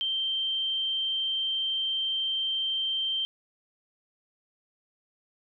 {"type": "tone", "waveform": "sine", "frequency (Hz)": 3137, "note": "G7", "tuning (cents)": 1, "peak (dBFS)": -26, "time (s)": [0.01, 3.25], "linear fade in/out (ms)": 0, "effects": []}